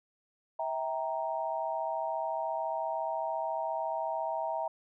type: chord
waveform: sine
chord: E diminished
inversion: none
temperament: equal with one note detuned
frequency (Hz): 649.8 / 784 / 932.3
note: E5 / G5 / Bb5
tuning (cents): -25 / 0 / 0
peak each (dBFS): -34 / -37 / -35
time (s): 0.59-4.68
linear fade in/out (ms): 5
effects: none